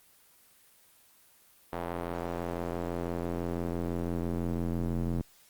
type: tone with band-pass filter sweep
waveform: square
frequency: 43 Hz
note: F1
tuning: 26 cents flat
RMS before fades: -33 dBFS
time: 1.72-5.22 s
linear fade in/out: 10 ms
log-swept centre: 750 to 200 Hz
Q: 0.94
effects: white hiss -61 dBFS RMS until 5.49 s + Opus 24 kbps